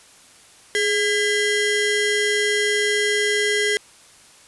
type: ring-modulated tone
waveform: 30% pulse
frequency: 1211 Hz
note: D#6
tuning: 47 cents flat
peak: -12 dBFS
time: 0.75-3.77 s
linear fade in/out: 0 ms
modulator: 793 Hz
effects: white hiss -49 dBFS RMS until 4.47 s + resampled to 24000 Hz